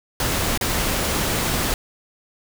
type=noise with dropouts; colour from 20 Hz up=pink; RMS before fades=-22 dBFS; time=0.2-1.74 s; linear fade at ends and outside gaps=1 ms; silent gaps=0.576-0.611 s; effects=none